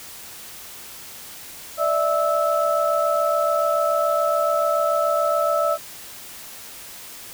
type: tone cluster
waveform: sine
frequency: 591 / 658 / 1308 Hz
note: D5 / E5 / E6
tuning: +11 / -3 / -14 cents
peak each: -22 dBFS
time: 1.77-5.78 s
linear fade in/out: 50 ms
effects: white hiss -39 dBFS RMS until 7.33 s